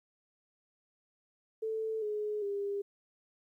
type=tone with pitch steps; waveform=sine; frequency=441.3 / 421.4 / 402.3 Hz; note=A4 / G#4 / G4; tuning=+5 / +25 / +45 cents; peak=-32 dBFS; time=1.62-2.82 s; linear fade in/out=10 ms; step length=400 ms; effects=12-bit